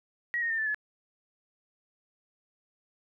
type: tone with pitch steps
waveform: sine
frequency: 1907 / 1855.9 / 1806.2 / 1757.8 / 1710.8 Hz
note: A#6 / A#6 / A6 / A6 / A6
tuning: +39 / -8 / +45 / -2 / -49 cents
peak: -27 dBFS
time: 0.34-0.745 s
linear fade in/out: 0 ms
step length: 81 ms
effects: none